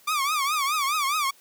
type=tone with vibrato; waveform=sawtooth; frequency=1168 Hz; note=D6; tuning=10 cents flat; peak=-19 dBFS; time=0.07-1.31 s; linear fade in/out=10 ms; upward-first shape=triangle; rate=4.8 Hz; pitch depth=170 cents each way; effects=white hiss -56 dBFS RMS until 1.4 s + high-pass 150 Hz 12 dB/octave